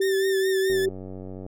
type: tone with pitch glide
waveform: sine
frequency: 386.4 to 382.2 Hz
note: G4 to G4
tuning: -25 to -44 cents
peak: -20 dBFS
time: 0-0.89 s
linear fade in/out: 5 ms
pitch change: -19 cents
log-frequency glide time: 0.33-0.42 s
type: tone with vibrato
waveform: sawtooth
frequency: 1785 Hz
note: A6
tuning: 24 cents sharp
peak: -26 dBFS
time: 0.01-0.86 s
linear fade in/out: 10 ms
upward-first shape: triangle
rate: 4.7 Hz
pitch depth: 73 cents each way
type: click train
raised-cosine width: 2 ms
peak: -25 dBFS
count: 73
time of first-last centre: 0.7-1.464 s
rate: 94.2 Hz
effects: none